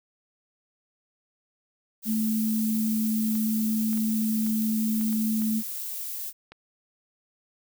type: noise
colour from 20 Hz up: violet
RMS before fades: -34 dBFS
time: 2.02-6.33 s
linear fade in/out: 50 ms
type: tone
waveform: sine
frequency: 218.8 Hz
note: A3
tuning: 9 cents flat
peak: -23 dBFS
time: 2.05-5.63 s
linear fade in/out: 50 ms
type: clicks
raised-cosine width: 0.3 ms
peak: -29 dBFS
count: 8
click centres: 3.354 / 3.931 / 3.975 / 4.466 / 5.012 / 5.128 / 5.421 / 6.52 s
effects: none